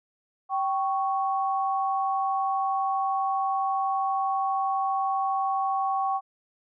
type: tone pair together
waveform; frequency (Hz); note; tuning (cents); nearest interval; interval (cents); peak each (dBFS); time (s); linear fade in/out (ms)
sine; 776.4 / 1108.7; G5 / C#6; -17 / 0; tritone; 617; -25 / -28; 0.49-6.21; 50
effects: none